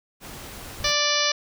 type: noise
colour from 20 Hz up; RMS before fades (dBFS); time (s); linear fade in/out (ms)
pink; -39; 0.2-0.94; 50
type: noise with exponential decay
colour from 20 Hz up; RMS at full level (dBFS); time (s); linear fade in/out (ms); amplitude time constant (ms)
brown; -32; 0.8-1.07; 1; 57
type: harmonic tone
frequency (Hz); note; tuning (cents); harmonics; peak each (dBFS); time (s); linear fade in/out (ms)
587.3; D5; 0; 1 / 2 / 3 / 4 / 5 / 6 / 7 / 8 / 9 / 10; -29 / -29 / -29 / -29 / -29 / -29 / -29 / -29 / -29 / -29; 0.84-1.32; 5
effects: none